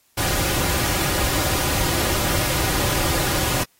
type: noise with comb filter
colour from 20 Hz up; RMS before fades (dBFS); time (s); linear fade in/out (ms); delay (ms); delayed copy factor
pink; -22; 0.17-3.64; 10; 4.5; -0.5
effects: white hiss -61 dBFS RMS until 3.79 s + AAC 48 kbps